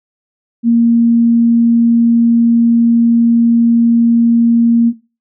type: tone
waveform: sine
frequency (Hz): 233.1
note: A#3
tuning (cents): 0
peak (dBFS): -6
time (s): 0.63-4.93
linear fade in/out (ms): 50
effects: noise-tail reverb RT60 0.3 s tail -17 dB re dry